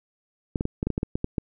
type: clicks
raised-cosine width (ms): 3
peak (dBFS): -12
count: 11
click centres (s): 0.558 / 0.609 / 0.654 / 0.829 / 0.87 / 0.903 / 0.979 / 1.031 / 1.155 / 1.244 / 1.382
effects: none